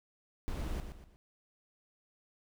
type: noise with echo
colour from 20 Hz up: brown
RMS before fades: -37 dBFS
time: 0.48-0.8 s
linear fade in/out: 0 ms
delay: 120 ms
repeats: 3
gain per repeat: -8 dB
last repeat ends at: 1.16 s
effects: none